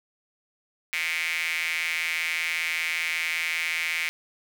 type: tone with high-pass filter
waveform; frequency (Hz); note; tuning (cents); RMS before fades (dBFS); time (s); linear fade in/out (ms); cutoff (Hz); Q
square; 82.6; E2; +4; -28; 0.93-4.09; 0; 2200; 6.4
effects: none